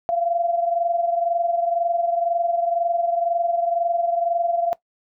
sine tone pair together, 683 / 705 Hz, F5 / F5, -39 / +16 cents, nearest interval minor second, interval 55 cents, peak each -20 / -26 dBFS, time 0.09-4.73 s, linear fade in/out 0 ms, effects noise-tail reverb RT60 0.1 s tail -18 dB re dry

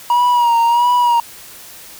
triangle tone with vibrato, 953 Hz, A#5, 38 cents sharp, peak -8 dBFS, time 0.1-1.2 s, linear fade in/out 2 ms, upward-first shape sine, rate 1.5 Hz, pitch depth 49 cents each way, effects white hiss -37 dBFS RMS until 1.99 s

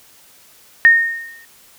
sine tone with exponential decay, 1842 Hz, A#6, 21 cents flat, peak -3 dBFS, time 0.85-1.45 s, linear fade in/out 0 ms, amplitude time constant 130 ms, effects white hiss -48 dBFS RMS until 1.78 s

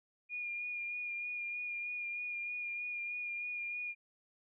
sine tone with vibrato, 2428 Hz, D#7, 43 cents flat, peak -37 dBFS, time 0.29-3.95 s, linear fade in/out 50 ms, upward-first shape sine, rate 3.2 Hz, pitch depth 20 cents each way, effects none

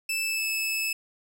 sawtooth tone with pitch glide, 2637 to 2611 Hz, E7 to E7, 0 to -17 cents, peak -23 dBFS, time 0.09-0.93 s, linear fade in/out 5 ms, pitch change -17 cents, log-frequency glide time 0.24-0.49 s, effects none

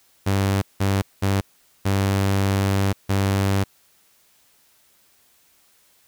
sawtooth tone bursts at uneven times, 98 Hz, G2, in tune, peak -14 dBFS, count 5, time 0.26-0.62 / 0.8-1.02 / 1.22-1.41 / 1.85-2.93 / 3.09-3.64 s, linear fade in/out 10 ms, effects white hiss -59 dBFS RMS until 6.07 s

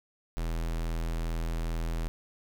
square tone, 41.2 Hz, E1, in tune, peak -30 dBFS, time 0.37-2.08 s, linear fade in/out 0 ms, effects none

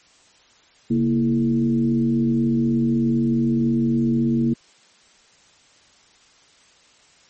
sine tone with frequency modulation, 233.1 Hz, A#3, in tune, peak -16 dBFS, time 0.9-4.54 s, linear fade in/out 10 ms, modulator 96.2 Hz, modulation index 0.84, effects white hiss -54 dBFS RMS until 7.29 s + MP3 32 kbps

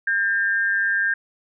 sine tone pair together, 1602.7 / 1799 Hz, G6 / A6, +38 / +38 cents, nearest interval major second, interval 200 cents, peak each -19 / -25 dBFS, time 0.07-1.14 s, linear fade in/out 5 ms, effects none

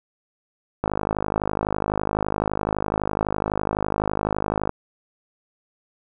click train, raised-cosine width 1 ms, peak -8 dBFS, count 201, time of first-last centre 0.84-4.694 s, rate 51.9 Hz, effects none

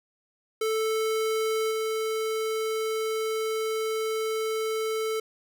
square tone with level steps, 440 Hz, A4, in tune, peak -25 / -27 dBFS, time 0.61-5.2 s, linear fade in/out 5 ms, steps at 1.7 s, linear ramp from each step 20 ms, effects none

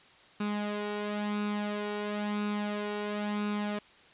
sawtooth tone with flanger, 207.7 Hz, G#3, in tune, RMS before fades -33 dBFS, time 0.4-3.79 s, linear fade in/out 5 ms, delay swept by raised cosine 0.77 to 2.17 ms, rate 0.98 Hz, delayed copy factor +0.55, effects white hiss -57 dBFS RMS until 4.13 s + resampled to 8000 Hz

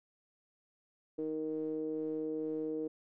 triangle ring-modulated tone, 77.78 Hz, D#2, in tune, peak -29 dBFS, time 1.18-2.88 s, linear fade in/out 10 ms, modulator 390 Hz, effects none

